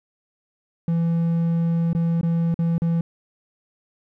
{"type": "tone with dropouts", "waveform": "triangle", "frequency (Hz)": 167.3, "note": "E3", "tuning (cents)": 26, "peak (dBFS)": -16, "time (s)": [0.88, 3.01], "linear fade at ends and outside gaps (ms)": 2, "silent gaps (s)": [[1.931, 1.949], [2.212, 2.231], [2.543, 2.59], [2.781, 2.819]], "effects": []}